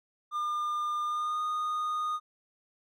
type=tone with pitch glide; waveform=triangle; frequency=1205 to 1231.7 Hz; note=D6 to D#6; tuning=+44 to -18 cents; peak=-27 dBFS; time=0.31-2.2 s; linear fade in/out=50 ms; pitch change=+38 cents; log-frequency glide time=1.04-1.42 s; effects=none